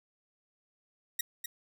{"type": "tone with echo", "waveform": "5% pulse", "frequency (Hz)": 1900, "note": "A#6", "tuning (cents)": 33, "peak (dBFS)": -18, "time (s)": [1.19, 1.21], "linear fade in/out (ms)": 5, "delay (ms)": 250, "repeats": 1, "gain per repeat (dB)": -7, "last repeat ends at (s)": 1.46, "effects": []}